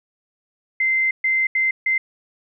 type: tone bursts at uneven times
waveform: sine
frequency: 2077 Hz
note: C7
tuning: 13 cents flat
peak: -16 dBFS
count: 4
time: 0.8-1.11 / 1.24-1.47 / 1.55-1.71 / 1.86-1.98 s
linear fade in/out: 5 ms
effects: none